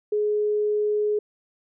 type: tone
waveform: sine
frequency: 420 Hz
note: G#4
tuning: 19 cents sharp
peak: -20 dBFS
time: 0.12-1.19 s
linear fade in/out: 5 ms
effects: none